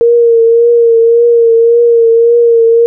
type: tone with vibrato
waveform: sine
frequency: 465.1 Hz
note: A#4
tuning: 4 cents flat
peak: -3 dBFS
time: 0.01-2.86 s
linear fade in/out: 0 ms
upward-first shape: triangle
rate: 1.8 Hz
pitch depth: 37 cents each way
effects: none